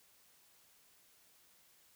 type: silence
effects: white hiss -67 dBFS RMS until 1.95 s